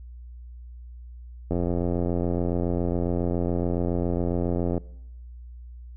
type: click train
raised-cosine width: 2 ms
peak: -13 dBFS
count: 286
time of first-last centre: 1.51-4.778 s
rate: 87.2 Hz
effects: noise-tail reverb RT60 0.8 s tail -22 dB re dry + added 60 Hz sine -39 dBFS peak until 5.96 s